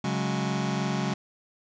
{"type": "chord", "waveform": "sawtooth", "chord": "C# suspended fourth", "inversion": "none", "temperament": "just", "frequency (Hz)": [138.59, 184.79, 207.9], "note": ["C#3", "F#3", "G#3"], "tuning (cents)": [0, -2, 2], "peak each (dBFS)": -26, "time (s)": [0.04, 1.14], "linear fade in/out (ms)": 5, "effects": ["resampled to 16000 Hz", "8-bit"]}